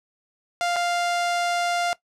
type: tone with dropouts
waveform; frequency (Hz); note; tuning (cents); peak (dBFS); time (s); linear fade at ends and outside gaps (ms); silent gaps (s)
sawtooth; 698.5; F5; 0; -18; 0.61-1.93; 0; 0.76-0.765
effects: noise-tail reverb RT60 0.1 s tail -18 dB re dry + low-pass 8000 Hz 12 dB/octave